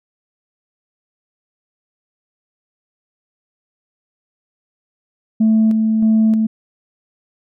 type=tone with tremolo; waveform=sine; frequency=220 Hz; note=A3; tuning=in tune; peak=-8 dBFS; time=5.4-6.47 s; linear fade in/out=10 ms; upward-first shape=square; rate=1.6 Hz; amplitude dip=35%; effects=tanh soft clip ceiling -7 dBFS